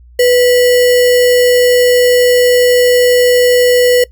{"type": "tone with sample-and-hold", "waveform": "sine", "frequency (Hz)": 493.9, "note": "B4", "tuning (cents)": 0, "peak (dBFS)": -5, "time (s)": [0.19, 4.04], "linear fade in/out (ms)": 5, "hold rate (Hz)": 2450, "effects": ["noise-tail reverb RT60 0.1 s tail -21 dB re dry", "added 60 Hz sine -37 dBFS peak until 4.11 s"]}